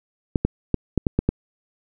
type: clicks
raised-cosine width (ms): 3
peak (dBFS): -5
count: 7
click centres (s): 0.358 / 0.45 / 0.743 / 0.977 / 1.068 / 1.19 / 1.29
effects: none